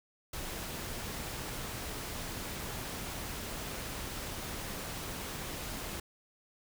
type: noise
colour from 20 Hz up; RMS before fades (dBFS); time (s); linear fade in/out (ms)
pink; -40; 0.33-6; 5
effects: none